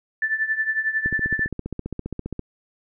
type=tone with tremolo; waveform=sine; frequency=1760 Hz; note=A6; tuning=in tune; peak=-17 dBFS; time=0.22-1.48 s; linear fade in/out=2 ms; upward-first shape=triangle; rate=11 Hz; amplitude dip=85%
type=click train; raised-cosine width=3 ms; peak=-16 dBFS; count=21; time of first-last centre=1.06-2.393 s; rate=15 Hz
effects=none